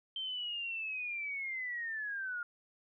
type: linear sweep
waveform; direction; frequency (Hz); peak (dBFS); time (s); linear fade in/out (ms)
sine; down; 3136 to 1405; -36; 0.16-2.43; 2
effects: none